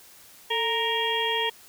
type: harmonic tone with a mistuned harmonic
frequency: 466.2 Hz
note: A#4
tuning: in tune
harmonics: 1 / 2 / 4 / 5 / 6 / 7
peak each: -30 / -29 / -31 / -36 / -33 / -28 dBFS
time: 0.5-1.5 s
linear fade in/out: 10 ms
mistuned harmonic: 1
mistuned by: -74 cents
effects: white hiss -51 dBFS RMS until 1.68 s